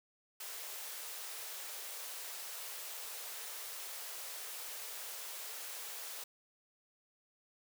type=high-pass noise; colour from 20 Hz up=white; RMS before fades=-45 dBFS; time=0.4-6.24 s; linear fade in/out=5 ms; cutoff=400 Hz; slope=48 dB/octave; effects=none